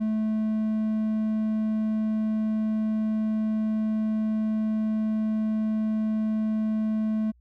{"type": "tone", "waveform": "triangle", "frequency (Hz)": 217.3, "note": "A3", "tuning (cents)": -21, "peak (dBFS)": -21, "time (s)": [0, 7.32], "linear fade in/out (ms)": 20, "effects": ["added 60 Hz sine -56 dBFS peak until 7.4 s"]}